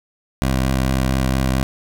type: tone with vibrato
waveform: 15% pulse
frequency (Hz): 65.41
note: C2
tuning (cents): 0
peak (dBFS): -10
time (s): 0.42-1.63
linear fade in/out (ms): 0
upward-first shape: sine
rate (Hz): 4.4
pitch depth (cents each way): 21
effects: none